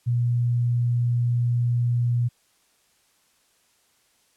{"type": "tone", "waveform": "sine", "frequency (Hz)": 120.4, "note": "B2", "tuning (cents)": -44, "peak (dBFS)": -19, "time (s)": [0.06, 2.29], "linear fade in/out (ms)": 20, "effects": ["white hiss -64 dBFS RMS until 4.36 s", "low-pass 11000 Hz 12 dB/octave"]}